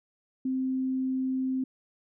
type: tone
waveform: sine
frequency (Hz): 260.9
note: C4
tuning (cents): -5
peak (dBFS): -26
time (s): 0.45-1.64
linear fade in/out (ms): 5
effects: none